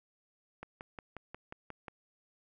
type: click train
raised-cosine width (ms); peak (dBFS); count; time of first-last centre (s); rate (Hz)
0.5; -28; 8; 0.63-1.882; 5.59
effects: none